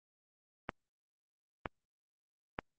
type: clicks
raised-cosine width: 0.5 ms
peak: -19 dBFS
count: 3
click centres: 0.692 / 1.658 / 2.589 s
effects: Opus 32 kbps